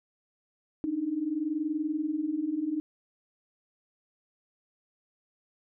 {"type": "tone pair together", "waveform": "sine", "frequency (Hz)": [290.7, 311.3], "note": ["D4", "D#4"], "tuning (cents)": [-18, 1], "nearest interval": "minor second", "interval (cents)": 119, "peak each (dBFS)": [-33, -29], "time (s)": [0.84, 2.8], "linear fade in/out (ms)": 0, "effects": []}